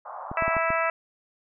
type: band-pass noise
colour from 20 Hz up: white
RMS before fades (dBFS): -38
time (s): 0.05-0.59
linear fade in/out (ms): 10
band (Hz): 620 to 1200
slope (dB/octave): 48
type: clicks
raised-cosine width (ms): 3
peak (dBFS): -21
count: 5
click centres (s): 0.315 / 0.423 / 0.48 / 0.567 / 0.704
type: harmonic tone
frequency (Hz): 328.8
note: E4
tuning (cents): -4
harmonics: 2 / 3 / 4 / 5 / 6 / 7 / 8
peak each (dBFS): -27 / -31 / -27 / -33 / -31 / -35 / -34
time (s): 0.37-0.9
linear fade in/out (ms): 2
effects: none